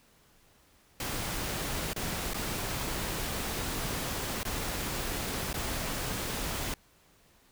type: noise with dropouts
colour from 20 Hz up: pink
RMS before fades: -34 dBFS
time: 1-6.74 s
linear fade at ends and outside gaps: 2 ms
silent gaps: 1.933-1.962 / 2.335-2.343 / 4.432-4.451 / 5.53-5.541 s
effects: pink hiss -63 dBFS RMS until 7.51 s